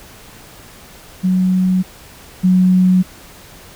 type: tone pair in turn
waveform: sine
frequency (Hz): 185 / 184.05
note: F#3 / F#3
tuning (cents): 0 / -9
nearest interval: unison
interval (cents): 9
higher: first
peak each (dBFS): -11 / -8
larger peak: second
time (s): 1.23-1.83 / 2.43-3.03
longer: neither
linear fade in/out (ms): 20
effects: pink hiss -40 dBFS RMS until 3.75 s